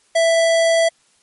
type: tone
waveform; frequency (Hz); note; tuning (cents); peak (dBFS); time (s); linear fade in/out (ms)
square; 661; E5; +5; -13; 0.15-0.89; 10
effects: white hiss -58 dBFS RMS until 1.22 s + MP3 48 kbps